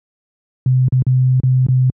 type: tone with dropouts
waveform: sine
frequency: 128.5 Hz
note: C3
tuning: 31 cents flat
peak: -9 dBFS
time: 0.66-1.9 s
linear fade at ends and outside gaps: 2 ms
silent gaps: 0.883-0.923 / 1.023-1.066 / 1.401-1.434 / 1.666-1.685 s
effects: high-pass 80 Hz 12 dB/octave